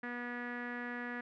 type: tone with low-pass filter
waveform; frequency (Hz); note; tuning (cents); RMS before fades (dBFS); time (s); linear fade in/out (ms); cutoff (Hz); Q
sawtooth; 242.6; B3; -31; -41; 0.03-1.21; 5; 1800; 7.4
effects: none